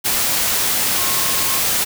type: tone in noise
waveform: sine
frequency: 1076 Hz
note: C6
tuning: 48 cents sharp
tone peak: -29 dBFS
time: 0.96-1.6 s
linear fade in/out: 20 ms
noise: white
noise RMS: -18 dBFS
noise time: 0.04-1.85 s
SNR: -14 dB
effects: none